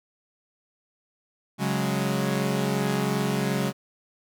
sawtooth chord, C# suspended fourth, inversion none, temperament equal, 138.59 / 185 / 207.7 Hz, C#3 / F#3 / G#3, 0 / 0 / 0 cents, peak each -24 dBFS, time 1.58-3.73 s, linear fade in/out 50 ms, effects none

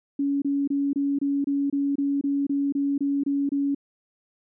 sine tone bursts, 280.8 Hz, C#4, 22 cents sharp, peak -21 dBFS, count 14, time 0.19-3.748 s, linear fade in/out 5 ms, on 230 ms, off 26 ms, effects none

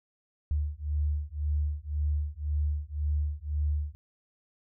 sine beating tone pair, 73.4 / 75.3 Hz, D2 / D2, 0 / +44 cents, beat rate 1.9 Hz, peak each -30 dBFS, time 0.51-3.95 s, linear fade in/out 0 ms, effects none

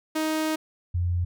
sawtooth / sine tone pair in turn, 313.3 / 87.92 Hz, D#4 / F2, +12 / +12 cents, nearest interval octave + minor seventh, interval 2200 cents, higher first, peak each -20 / -22 dBFS, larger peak first, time 0.15-0.56 / 0.94-1.25 s, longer first, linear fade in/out 10 ms, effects none

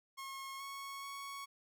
sawtooth tone with pitch steps, 1083 / 1103 / 1111 Hz, C#6 / C#6 / C#6, -41 / -9 / +4 cents, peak -40 dBFS, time 0.17-1.46 s, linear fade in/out 20 ms, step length 430 ms, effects none

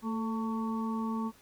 harmonic tone with a mistuned harmonic, 224.1 Hz, A3, 32 cents sharp, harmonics 1 / 2 / 4 / 5, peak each -31 / -43 / -41 / -40 dBFS, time 0.02-1.32 s, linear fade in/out 50 ms, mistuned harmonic 2, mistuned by -36 cents, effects pink hiss -60 dBFS RMS until 1.41 s

